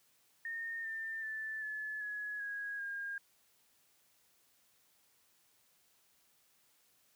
sine tone with pitch steps, 1832 / 1794.3 / 1757.4 / 1721.2 / 1685.8 / 1651.1 / 1617.1 Hz, A#6 / A6 / A6 / A6 / G#6 / G#6 / G#6, -31 / +33 / -3 / -39 / +25 / -11 / -47 cents, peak -38 dBFS, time 0.45-3.18 s, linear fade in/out 2 ms, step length 390 ms, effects white hiss -71 dBFS RMS until 7.15 s + high-pass 60 Hz 12 dB/octave

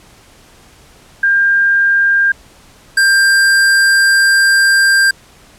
sine / square tone pair in turn, 1600 / 1588.9 Hz, G6 / G6, +35 / +23 cents, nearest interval unison, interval 12 cents, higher first, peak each -8 dBFS, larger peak neither, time 1.23-2.32 / 2.97-5.11 s, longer second, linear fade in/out 5 ms, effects pink hiss -44 dBFS RMS until 5.58 s + low-pass 11000 Hz 12 dB/octave

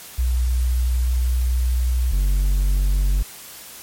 sine / triangle tone pair in turn, 61.74 / 47.44 Hz, B1 / F#1, 0 / +44 cents, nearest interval perfect fourth, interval 456 cents, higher first, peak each -16 / -13 dBFS, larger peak second, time 0.18-2.12 / 2.12-3.23 s, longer first, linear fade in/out 10 ms, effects white hiss -39 dBFS RMS until 3.82 s + MP3 64 kbps

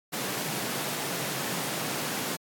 pink high-pass noise, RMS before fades -32 dBFS, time 0.12-2.37 s, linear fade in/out 20 ms, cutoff 130 Hz, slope 48 dB/octave, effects AAC 64 kbps

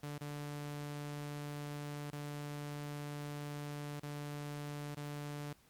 sawtooth tone with dropouts, 146.2 Hz, D3, 7 cents flat, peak -37 dBFS, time 0.03-5.53 s, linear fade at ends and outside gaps 5 ms, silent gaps 0.181-0.209 / 2.106-2.128 / 3.998-4.031 / 4.948-4.969 s, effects pink hiss -67 dBFS RMS until 5.69 s + MP3 96 kbps

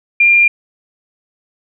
sine tone, 2396 Hz, D7, 34 cents sharp, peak -6 dBFS, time 0.2-0.48 s, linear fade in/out 5 ms, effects none

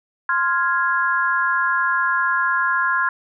sine chord, F minor, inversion second, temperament equal, 1046.5 / 1396.9 / 1661.2 Hz, C6 / F6 / Ab6, 0 / 0 / 0 cents, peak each -21 dBFS, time 0.29-3.09 s, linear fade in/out 2 ms, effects none

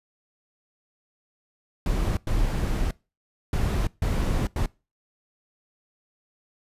brown noise bursts at uneven times, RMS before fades -24 dBFS, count 5, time 1.86-2.17 / 2.27-2.91 / 3.53-3.87 / 4.02-4.47 / 4.56-4.66 s, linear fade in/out 2 ms, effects noise-tail reverb RT60 0.3 s tail -23 dB re dry + resampled to 32000 Hz

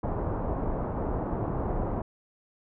pink low-pass noise, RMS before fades -30 dBFS, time 0.03-2.02 s, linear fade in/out 5 ms, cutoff 1000 Hz, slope 24 dB/octave, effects none

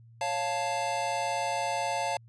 square chord, Db augmented, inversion none, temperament equal, 554.4 / 698.5 / 880 Hz, Db5 / F5 / A5, 0 / 0 / 0 cents, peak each -36 / -33 / -32 dBFS, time 0.21-2.17 s, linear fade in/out 2 ms, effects added 115 Hz sine -51 dBFS peak until 2.28 s + resampled to 22050 Hz

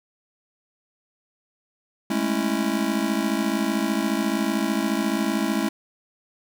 square chord, A major seventh, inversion third, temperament just, 206.2 / 220 / 275 / 330 Hz, G#3 / A3 / C#4 / E4, -12 / 0 / -14 / +2 cents, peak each -28 dBFS, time 2.1-5.69 s, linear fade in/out 5 ms, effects none

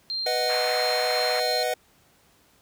sine tone with tremolo, 4175 Hz, C8, 5 cents flat, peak -26 dBFS, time 0.1-1.63 s, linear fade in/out 0 ms, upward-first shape sine, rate 2.9 Hz, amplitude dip 25%
square chord, B major, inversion none, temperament equal, 493.9 / 622.3 / 740 Hz, B4 / D#5 / F#5, 0 / 0 / 0 cents, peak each -29 dBFS, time 0.26-1.74 s, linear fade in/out 5 ms
white band-pass noise, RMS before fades -34 dBFS, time 0.49-1.4 s, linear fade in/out 5 ms, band 780 to 2500 Hz, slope 48 dB/octave
effects pink hiss -60 dBFS RMS until 2.61 s + high-pass 60 Hz 12 dB/octave

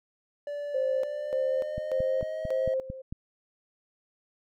triangle tone with pitch glide, 580 to 636.2 Hz, D5 to D#5, -22 to +38 cents, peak -30 dBFS, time 0.47-2.74 s, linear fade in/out 2 ms, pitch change +160 cents, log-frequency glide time 0.86-2.51 s
sine tone with tremolo, 526 Hz, C5, 9 cents sharp, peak -25 dBFS, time 0.74-3.02 s, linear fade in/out 10 ms, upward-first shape square, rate 1.7 Hz, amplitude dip 80%
click train, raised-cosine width 5 ms, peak -23 dBFS, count 7, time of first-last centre 1.78-3.125 s, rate 4.46 Hz
effects none

